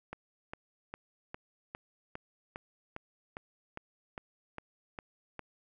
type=click train; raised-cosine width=0.5 ms; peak=-25 dBFS; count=14; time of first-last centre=0.13-5.393 s; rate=2.47 Hz; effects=none